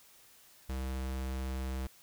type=tone; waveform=square; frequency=65.41 Hz; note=C2; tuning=in tune; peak=-35 dBFS; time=0.69-1.87 s; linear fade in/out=5 ms; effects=white hiss -60 dBFS RMS until 2.02 s